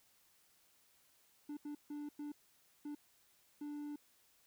triangle tone bursts at uneven times, 293.7 Hz, D4, in tune, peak -40 dBFS, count 6, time 1.49-1.57 / 1.65-1.75 / 1.9-2.09 / 2.19-2.32 / 2.85-2.95 / 3.61-3.96 s, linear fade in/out 5 ms, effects white hiss -71 dBFS RMS until 4.46 s

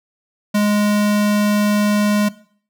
square tone, 207.7 Hz, G#3, in tune, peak -14 dBFS, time 0.54-2.29 s, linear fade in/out 10 ms, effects noise-tail reverb RT60 0.5 s tail -18 dB re dry

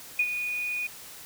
sine tone with ADSR envelope, 2464 Hz, D#7, 17 cents flat, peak -19 dBFS, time 0.19-0.87 s, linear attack 5 ms, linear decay 59 ms, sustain -9 dB, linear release 5 ms, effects white hiss -45 dBFS RMS until 1.25 s

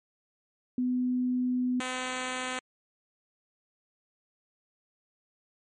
sine / 5% pulse tone pair in turn, 250.5 / 255.2 Hz, B3 / C4, +25 / -43 cents, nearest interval unison, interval 32 cents, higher second, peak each -25 / -20 dBFS, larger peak second, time 0.78-1.8 / 1.8-2.59 s, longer first, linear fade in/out 2 ms, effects MP3 48 kbps

